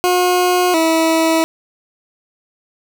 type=tone pair in turn; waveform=20% pulse; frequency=360 / 324.5 Hz; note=F#4 / E4; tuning=-47 / -27 cents; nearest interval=major second; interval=180 cents; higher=first; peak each=-7 dBFS; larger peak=neither; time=0.04-0.74 / 0.74-1.44 s; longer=neither; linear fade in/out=0 ms; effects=none

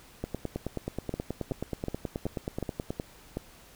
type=two click trains; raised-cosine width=2 ms; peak=-18 / -18 dBFS; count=7 / 26; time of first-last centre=1.14-3.37 / 0.24-2.905 s; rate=2.69 / 9.38 Hz; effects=pink hiss -54 dBFS RMS until 3.75 s

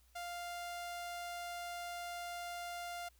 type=tone; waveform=sawtooth; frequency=698.5 Hz; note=F5; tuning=in tune; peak=-38 dBFS; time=0.15-3.09 s; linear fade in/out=10 ms; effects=added 60 Hz sine -66 dBFS peak until 3.19 s + white hiss -72 dBFS RMS until 3.19 s

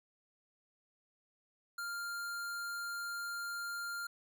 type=tone; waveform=square; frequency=1398 Hz; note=F6; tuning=1 cent sharp; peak=-39 dBFS; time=1.78-4.07 s; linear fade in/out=5 ms; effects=none

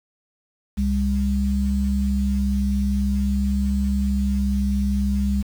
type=tone pair together; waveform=sine; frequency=67 / 200.5 Hz; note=C2 / G3; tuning=+42 / +39 cents; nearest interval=octave + perfect fifth; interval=1897 cents; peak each=-21 dBFS; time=0.77-5.43 s; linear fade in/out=20 ms; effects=7-bit

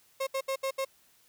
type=tone bursts at uneven times; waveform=35% pulse; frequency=537 Hz; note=C5; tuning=45 cents sharp; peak=-27 dBFS; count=5; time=0.2-0.27 / 0.34-0.41 / 0.48-0.56 / 0.63-0.71 / 0.78-0.85 s; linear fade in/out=10 ms; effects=white hiss -64 dBFS RMS until 1.28 s

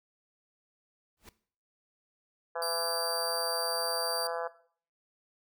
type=noise with exponential growth; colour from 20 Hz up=pink; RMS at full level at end=-46 dBFS; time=1.17-1.29 s; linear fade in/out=2 ms; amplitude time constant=26 ms
type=harmonic tone; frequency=168 Hz; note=E3; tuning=33 cents sharp; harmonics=3 / 4 / 5 / 6 / 7 / 8 / 9 / 10; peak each=-36 / -38 / -40 / -42 / -43 / -44 / -45 / -46 dBFS; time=2.55-4.48 s; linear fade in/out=10 ms
type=tone; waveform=sawtooth; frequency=4699 Hz; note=D8; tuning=in tune; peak=-30 dBFS; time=2.62-4.27 s; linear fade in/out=2 ms
effects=noise-tail reverb RT60 0.5 s tail -17 dB re dry

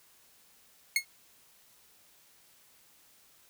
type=tone with exponential decay; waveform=sawtooth; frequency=2166 Hz; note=C#7; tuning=41 cents flat; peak=-17 dBFS; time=0.96-1.05 s; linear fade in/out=2 ms; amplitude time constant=19 ms; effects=white hiss -62 dBFS RMS until 3.49 s

